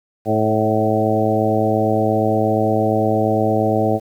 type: harmonic tone with a mistuned harmonic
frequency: 108.6 Hz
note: A2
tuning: 22 cents flat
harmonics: 1 / 2 / 3 / 4 / 5 / 6 / 7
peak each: -22 / -22 / -22 / -22 / -22 / -22 / -22 dBFS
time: 0.25-4 s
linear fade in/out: 50 ms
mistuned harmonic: 5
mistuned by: +19 cents
effects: 8-bit